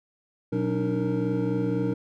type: tone cluster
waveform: triangle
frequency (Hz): 122.6 / 185.3 / 285.7 / 309.7 / 464.7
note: B2 / F#3 / D4 / D#4 / A#4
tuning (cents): -12 / +3 / -48 / -8 / -5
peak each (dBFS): -28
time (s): 0.52-1.94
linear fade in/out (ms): 10
effects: none